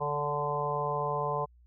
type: harmonic tone with a mistuned harmonic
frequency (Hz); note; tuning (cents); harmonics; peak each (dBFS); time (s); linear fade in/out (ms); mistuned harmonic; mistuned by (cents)
146.83; D3; 0; 1 / 3 / 4 / 5 / 6 / 7; -37 / -35 / -36 / -37 / -36 / -33; 0-1.46; 20; 4; -24
effects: added 60 Hz sine -56 dBFS peak until 1.66 s